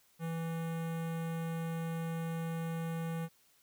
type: tone with notch filter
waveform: square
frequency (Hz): 164.81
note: E3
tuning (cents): 0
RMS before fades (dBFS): -37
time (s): 0.19-3.29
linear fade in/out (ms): 50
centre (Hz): 4900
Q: 0.76
effects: white hiss -68 dBFS RMS until 3.62 s